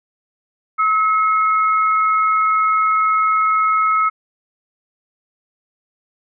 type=tone pair together; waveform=sine; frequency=1288 / 2166 Hz; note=E6 / C#7; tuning=-41 / -41 cents; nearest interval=major sixth; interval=900 cents; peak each=-13 / -24 dBFS; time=0.78-4.1 s; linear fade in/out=20 ms; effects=none